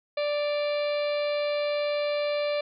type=harmonic tone with a mistuned harmonic; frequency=587 Hz; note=D5; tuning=1 cent flat; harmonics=1 / 2 / 3 / 4 / 5 / 6 / 7 / 8; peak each=-25 / -39 / -43 / -37 / -44 / -43 / -41 / -48 dBFS; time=0.17-2.61 s; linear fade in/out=5 ms; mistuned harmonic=5; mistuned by=-68 cents; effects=none